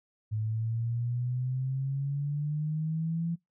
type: exponential sweep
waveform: sine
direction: up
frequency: 107.1 to 170 Hz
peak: -28 dBFS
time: 0.31-3.36 s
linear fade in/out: 20 ms
effects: noise-tail reverb RT60 0.2 s tail -26 dB re dry